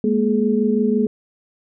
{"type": "tone cluster", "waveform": "sine", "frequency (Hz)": [210, 235.9, 422.4], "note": ["G#3", "A#3", "G#4"], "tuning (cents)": [19, 21, 29], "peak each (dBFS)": [-19, -19, -20], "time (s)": [0.04, 1.07], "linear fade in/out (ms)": 2, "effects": []}